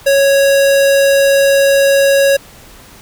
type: tone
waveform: square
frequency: 553 Hz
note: C#5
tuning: 4 cents flat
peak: -8 dBFS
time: 0.06-2.37 s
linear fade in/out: 10 ms
effects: pink hiss -39 dBFS RMS until 3.01 s